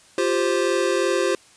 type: chord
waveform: square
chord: F suspended second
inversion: none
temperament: equal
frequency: 349.2 / 392 / 523.3 Hz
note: F4 / G4 / C5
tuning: 0 / 0 / 0 cents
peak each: -24 dBFS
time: 0.18-1.35 s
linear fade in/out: 2 ms
effects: white hiss -52 dBFS RMS until 1.56 s + resampled to 22050 Hz